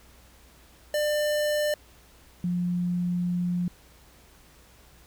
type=tone pair in turn; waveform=square / sine; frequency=597 / 176.88 Hz; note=D5 / F3; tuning=+28 / +22 cents; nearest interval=octave + major sixth; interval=2106 cents; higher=first; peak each=-24 dBFS; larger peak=neither; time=0.94-1.74 / 2.44-3.68 s; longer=second; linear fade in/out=2 ms; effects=added 60 Hz sine -57 dBFS peak until 5.06 s + pink hiss -56 dBFS RMS until 5.06 s